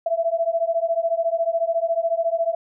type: beating tone pair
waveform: sine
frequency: 659.3 / 673.3 Hz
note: E5 / E5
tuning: 0 / +36 cents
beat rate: 14 Hz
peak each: -22 dBFS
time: 0.06-2.55 s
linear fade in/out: 5 ms
effects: none